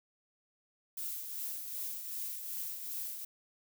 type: noise with tremolo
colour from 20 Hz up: violet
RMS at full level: -38 dBFS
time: 0.97-3.25 s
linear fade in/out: 5 ms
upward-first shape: triangle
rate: 2.6 Hz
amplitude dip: 50%
effects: none